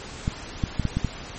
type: clicks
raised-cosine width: 5 ms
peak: -10 dBFS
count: 6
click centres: 0.279 / 0.638 / 0.797 / 0.853 / 0.97 / 1.047 s
effects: pink hiss -38 dBFS RMS until 1.38 s + MP3 32 kbps